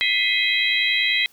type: tone cluster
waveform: sine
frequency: 1993 / 2103 / 2524 / 3224 / 3921 Hz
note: B6 / C7 / D#7 / G7 / B7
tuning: +15 / +8 / +24 / +48 / -13 cents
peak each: -24 dBFS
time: 0.01-1.26 s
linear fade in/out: 0 ms
effects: white hiss -55 dBFS RMS until 1.32 s